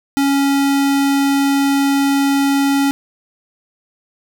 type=tone; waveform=square; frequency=277.9 Hz; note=C#4; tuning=4 cents sharp; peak=-13 dBFS; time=0.17-2.91 s; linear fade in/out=0 ms; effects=none